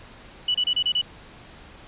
sine tone bursts, 2956 Hz, F#7, 2 cents flat, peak -19 dBFS, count 6, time 0.48-1.015 s, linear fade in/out 5 ms, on 65 ms, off 29 ms, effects pink hiss -46 dBFS RMS until 1.87 s + resampled to 8000 Hz

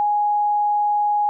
sine tone, 830.6 Hz, G#5, in tune, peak -16 dBFS, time 0-1.29 s, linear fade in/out 0 ms, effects none

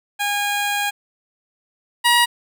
15% pulse tone pair in turn, 817 / 955.8 Hz, G#5 / A#5, -29 / +43 cents, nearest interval minor third, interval 272 cents, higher second, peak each -13 / -6 dBFS, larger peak second, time 0.19-0.91 / 2.04-2.26 s, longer first, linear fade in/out 20 ms, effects none

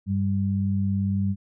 sine tone pair together, 98 / 196 Hz, G2 / G3, 0 / 0 cents, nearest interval octave, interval 1200 cents, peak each -24 / -24 dBFS, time 0.06-1.36 s, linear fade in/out 50 ms, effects none

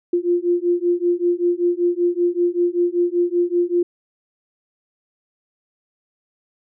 sine beating tone pair, 347.4 / 352.6 Hz, F4 / F4, -9 / +17 cents, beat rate 5.2 Hz, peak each -19 dBFS, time 0.13-3.83 s, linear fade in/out 5 ms, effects none

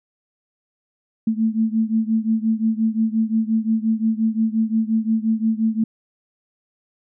sine beating tone pair, 220 / 225.7 Hz, A3 / A3, 0 / +44 cents, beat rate 5.7 Hz, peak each -19 / -21 dBFS, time 1.27-5.84 s, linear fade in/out 5 ms, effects none

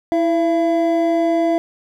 triangle tone pair together, 329 / 675.3 Hz, E4 / E5, -3 / +42 cents, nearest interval octave, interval 1245 cents, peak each -15 dBFS, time 0.12-1.58 s, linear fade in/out 0 ms, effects none

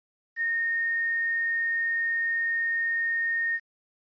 sine tone with quantisation, 1842 Hz, A#6, 21 cents flat, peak -24 dBFS, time 0.36-3.6 s, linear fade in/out 50 ms, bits 8, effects resampled to 11025 Hz

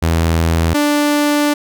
sawtooth tone pair in turn, 82.41 / 293.7 Hz, E2 / D4, 0 / 0 cents, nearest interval octave + minor seventh, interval 2200 cents, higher second, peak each -8 dBFS, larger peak neither, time 0.02-0.74 / 0.74-1.54 s, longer second, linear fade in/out 10 ms, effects none

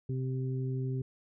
harmonic tone, 130.3 Hz, C3, 7 cents flat, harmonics 1 / 2 / 3, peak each -31 / -41 / -41 dBFS, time 0.09-1.02 s, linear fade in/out 5 ms, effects none

